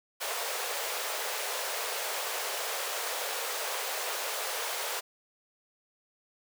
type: high-pass noise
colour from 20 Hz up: pink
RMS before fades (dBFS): -34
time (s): 0.2-5.01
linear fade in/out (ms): 20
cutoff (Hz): 440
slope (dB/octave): 48
effects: none